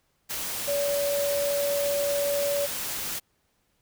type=tone in noise; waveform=sine; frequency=570 Hz; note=C#5; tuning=48 cents sharp; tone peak=-24 dBFS; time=0.67-2.67 s; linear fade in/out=20 ms; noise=white; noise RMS=-32 dBFS; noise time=0.29-3.2 s; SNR=+5 dB; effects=pink hiss -71 dBFS RMS until 3.81 s